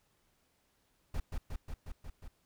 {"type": "noise with echo", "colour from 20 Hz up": "brown", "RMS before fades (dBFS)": -33, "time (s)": [1.14, 1.2], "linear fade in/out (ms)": 5, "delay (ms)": 180, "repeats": 6, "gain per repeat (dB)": -2, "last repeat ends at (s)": 2.28, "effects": ["pink hiss -74 dBFS RMS until 2.45 s"]}